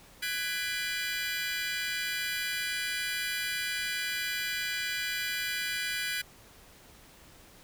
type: chord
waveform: 25% pulse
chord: G# half-diminished seventh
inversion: third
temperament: just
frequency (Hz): 1495.1 / 1661.2 / 1993.5 / 2392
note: F#6 / G#6 / B6 / D7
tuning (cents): +18 / 0 / +16 / +31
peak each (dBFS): -33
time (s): 0.22-6.22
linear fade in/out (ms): 10
effects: pink hiss -55 dBFS RMS until 7.63 s